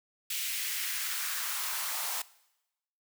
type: noise with high-pass filter sweep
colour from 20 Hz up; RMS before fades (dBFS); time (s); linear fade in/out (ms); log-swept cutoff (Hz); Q
white; -34; 0.3-2.22; 5; 2600 to 770; 1.7
effects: noise-tail reverb RT60 0.9 s tail -20 dB re dry